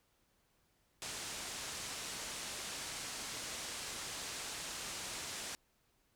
white low-pass noise, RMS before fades -44 dBFS, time 1.02-5.55 s, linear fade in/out 0 ms, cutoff 8700 Hz, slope 24 dB/octave, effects pink hiss -75 dBFS RMS until 6.15 s

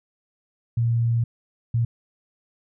sine tone bursts at uneven times, 116.8 Hz, A#2, 4 cents sharp, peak -18 dBFS, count 2, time 0.77-1.24 / 1.74-1.85 s, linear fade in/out 5 ms, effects none

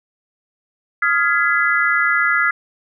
sine chord, F half-diminished seventh, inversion third, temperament just, 1257.2 / 1396.9 / 1676.3 / 2012 Hz, Eb6 / F6 / Ab6 / Cb7, +18 / 0 / +16 / +32 cents, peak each -22 / -18 / -19 / -19 dBFS, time 1.02-2.51 s, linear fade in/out 5 ms, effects none

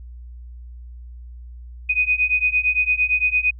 sine beating tone pair, 2489 / 2497.8 Hz, D#7 / D#7, 0 / +6 cents, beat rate 8.8 Hz, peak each -20 / -19 dBFS, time 1.89-3.51 s, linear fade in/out 10 ms, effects added 60 Hz sine -35 dBFS peak until 3.59 s

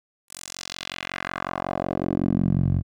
10% pulse tone with band-pass filter sweep, 45.47 Hz, F#1, 29 cents flat, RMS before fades -26 dBFS, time 0.28-2.83 s, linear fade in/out 50 ms, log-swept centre 10000 to 94 Hz, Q 1.7, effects none

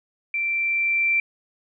sine tone with level ramp, 2349 Hz, D7, in tune, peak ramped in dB -22 to -17 dBFS, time 0.34-1.2 s, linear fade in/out 2 ms, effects none

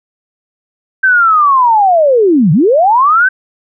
sine linear two-way sweep, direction down then up, 1568 to 138.59 to 1568 Hz, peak -5 dBFS, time 1.03-3.29 s, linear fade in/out 10 ms, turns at 2.52 s, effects none

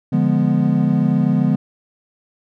triangle chord, D diminished seventh, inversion none, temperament equal, 146.83 / 174.61 / 207.7 / 246.9 Hz, D3 / F3 / Ab3 / Cb4, 0 / 0 / 0 / 0 cents, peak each -17 dBFS, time 0.12-1.56 s, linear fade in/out 10 ms, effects none

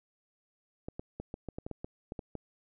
clicks, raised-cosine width 2 ms, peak -25 dBFS, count 12, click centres 0.885 / 0.995 / 1.2 / 1.341 / 1.487 / 1.585 / 1.665 / 1.713 / 1.845 / 2.121 / 2.192 / 2.353 s, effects none

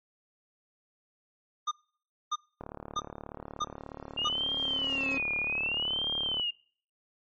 square tone bursts, 1215 Hz, D#6, 42 cents flat, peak -28 dBFS, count 5, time 1.67-4.29 s, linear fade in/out 10 ms, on 44 ms, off 600 ms
click train, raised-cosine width 1 ms, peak -26 dBFS, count 140, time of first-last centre 2.61-6.397 s, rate 36.7 Hz
35% pulse tone with exponential growth, 270 Hz, C#4, 45 cents flat, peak -31 dBFS, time 3.34-5.18 s, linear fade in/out 0 ms, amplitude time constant 400 ms
sine tone with vibrato, 2786 Hz, F7, 5 cents flat, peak -28 dBFS, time 4.17-6.51 s, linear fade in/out 10 ms, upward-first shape sine, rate 0.64 Hz, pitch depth 240 cents each way
effects noise-tail reverb RT60 0.5 s tail -25 dB re dry + MP3 32 kbps

